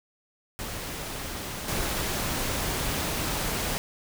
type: noise with level steps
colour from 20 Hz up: pink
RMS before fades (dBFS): -35 / -29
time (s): 0.59-3.78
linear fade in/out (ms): 0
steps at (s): 1.68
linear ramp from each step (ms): 5
effects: none